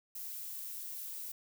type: noise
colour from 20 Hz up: violet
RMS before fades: -43 dBFS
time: 0.15-1.32 s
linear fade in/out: 5 ms
effects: none